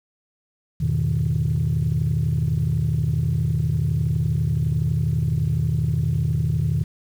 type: chord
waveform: sine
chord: E major seventh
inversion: none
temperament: equal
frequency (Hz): 82.41 / 103.83 / 123.47 / 155.56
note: E2 / G#2 / B2 / D#3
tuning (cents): 0 / 0 / 0 / 0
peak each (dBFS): -25 / -27 / -22 / -21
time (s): 0.8-6.84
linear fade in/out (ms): 10
effects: tanh soft clip ceiling -13 dBFS + 8-bit